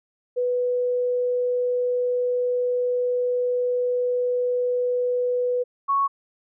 sine tone pair in turn, 493.9 / 1108.1 Hz, B4 / C#6, 0 / -1 cents, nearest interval octave + major second, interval 1399 cents, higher second, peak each -20 / -18 dBFS, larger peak second, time 0.36-5.64 / 5.88-6.08 s, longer first, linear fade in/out 20 ms, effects none

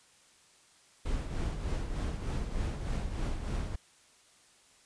brown noise with tremolo, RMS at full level -31 dBFS, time 1.05-3.76 s, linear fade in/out 10 ms, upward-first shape triangle, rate 3.3 Hz, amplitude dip 60%, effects white hiss -62 dBFS RMS until 4.85 s + resampled to 22050 Hz

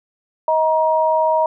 sine tone pair together, 632 / 946.9 Hz, D#5 / A#5, +27 / +27 cents, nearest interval perfect fifth, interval 700 cents, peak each -16 dBFS, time 0.48-1.46 s, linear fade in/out 2 ms, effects none

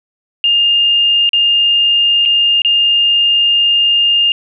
sine tone with dropouts, 2818 Hz, F7, 15 cents sharp, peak -8 dBFS, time 0.44-4.32 s, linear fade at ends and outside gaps 1 ms, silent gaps 1.292-1.332 / 2.253-2.258 / 2.619-2.648 s, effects none

